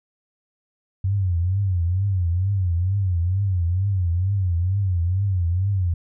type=tone with vibrato; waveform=sine; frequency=92.2 Hz; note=F#2; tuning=6 cents flat; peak=-18 dBFS; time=1.04-5.94 s; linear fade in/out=5 ms; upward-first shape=triangle; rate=2.2 Hz; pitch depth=180 cents each way; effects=none